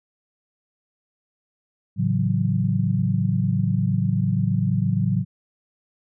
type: chord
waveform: sine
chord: F# minor seventh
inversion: first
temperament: equal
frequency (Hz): 110 / 138.59 / 164.81 / 185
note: A2 / C#3 / E3 / F#3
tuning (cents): 0 / 0 / 0 / 0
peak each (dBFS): -23 / -24 / -27 / -23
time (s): 1.96-5.25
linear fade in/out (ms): 50
effects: none